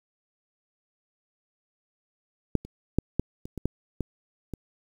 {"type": "clicks", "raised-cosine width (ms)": 3, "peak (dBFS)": [-8, -28, -8, -10, -24, -21, -12, -15, -21], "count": 9, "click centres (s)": [2.553, 2.65, 2.986, 3.196, 3.455, 3.577, 3.656, 4.007, 4.537], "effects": ["8-bit"]}